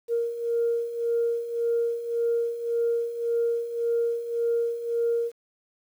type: beating tone pair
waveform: sine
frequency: 466.2 / 468 Hz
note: A#4 / A#4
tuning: 0 / +7 cents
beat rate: 1.8 Hz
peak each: -29 / -24 dBFS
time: 0.08-5.32 s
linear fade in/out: 50 ms
effects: tanh soft clip ceiling -16 dBFS + 9-bit